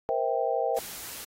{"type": "chord", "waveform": "sine", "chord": "C dominant seventh", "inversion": "third", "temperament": "just", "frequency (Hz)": [470.9, 523.3, 654.1, 784.9], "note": ["Bb4", "C5", "E5", "G5"], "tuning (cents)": [18, 0, -14, 2], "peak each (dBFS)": -30, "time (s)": [0.09, 0.79], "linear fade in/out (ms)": 0}
{"type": "noise", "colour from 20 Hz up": "white", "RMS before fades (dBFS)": -40, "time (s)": [0.76, 1.25], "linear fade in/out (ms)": 10}
{"effects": ["AAC 48 kbps"]}